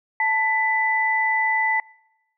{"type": "tone pair together", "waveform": "sine", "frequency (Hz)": [881, 1992], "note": ["A5", "B6"], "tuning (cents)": [2, 14], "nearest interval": "octave + major second", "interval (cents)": 1412, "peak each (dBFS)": [-22, -20], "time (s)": [0.2, 1.8], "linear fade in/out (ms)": 2, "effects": ["noise-tail reverb RT60 0.9 s tail -25 dB re dry"]}